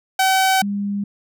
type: tone pair in turn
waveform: sawtooth / sine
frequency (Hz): 762 / 201.8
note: G5 / G#3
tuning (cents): -49 / -49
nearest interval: octave + major seventh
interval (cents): 2300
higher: first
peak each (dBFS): -10 / -20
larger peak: first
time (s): 0.19-0.62 / 0.62-1.04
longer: first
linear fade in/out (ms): 5
effects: none